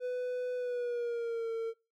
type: tone with pitch glide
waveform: triangle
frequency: 498.3 to 454.3 Hz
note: B4 to A#4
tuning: +15 to -45 cents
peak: -30 dBFS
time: 0-1.74 s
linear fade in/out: 50 ms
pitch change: -160 cents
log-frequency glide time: 0.56-1.51 s
effects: noise-tail reverb RT60 0.3 s tail -22 dB re dry